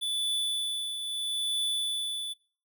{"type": "tone with tremolo", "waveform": "square", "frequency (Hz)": 3475, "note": "A7", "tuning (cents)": -22, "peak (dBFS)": -27, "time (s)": [0.01, 2.34], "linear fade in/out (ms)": 20, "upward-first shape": "triangle", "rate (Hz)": 0.77, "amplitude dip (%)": 55, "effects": ["noise-tail reverb RT60 0.4 s tail -22 dB re dry"]}